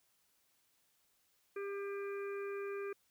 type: harmonic tone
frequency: 399.3 Hz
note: G4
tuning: 32 cents sharp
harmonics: 1 / 3 / 4 / 5 / 6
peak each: -39 / -50 / -52 / -60 / -53 dBFS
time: 1.56-2.93 s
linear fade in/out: 5 ms
effects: white hiss -75 dBFS RMS until 3.1 s